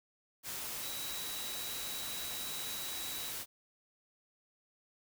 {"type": "tone in noise", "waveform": "sine", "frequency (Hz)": 3893, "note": "B7", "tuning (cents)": -26, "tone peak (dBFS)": -44, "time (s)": [0.8, 3.33], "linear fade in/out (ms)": 50, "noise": "white", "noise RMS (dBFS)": -41, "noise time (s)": [0.43, 3.46], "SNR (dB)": -6, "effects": []}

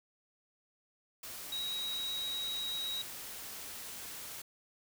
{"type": "tone in noise", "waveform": "sine", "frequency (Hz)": 3827, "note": "A#7", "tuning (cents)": 45, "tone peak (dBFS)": -35, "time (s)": [1.52, 3.02], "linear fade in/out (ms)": 5, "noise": "white", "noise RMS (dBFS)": -45, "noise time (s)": [1.23, 4.42], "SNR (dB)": 7, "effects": []}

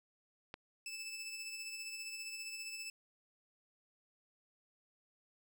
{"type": "click", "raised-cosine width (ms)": 0.3, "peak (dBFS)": -28, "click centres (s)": 0.541}
{"type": "tone with tremolo", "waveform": "20% pulse", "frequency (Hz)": 2630, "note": "E7", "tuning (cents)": -5, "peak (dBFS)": -37, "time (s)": [0.86, 2.9], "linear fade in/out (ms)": 2, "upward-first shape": "sine", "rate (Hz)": 15, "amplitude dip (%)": 40}
{"effects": []}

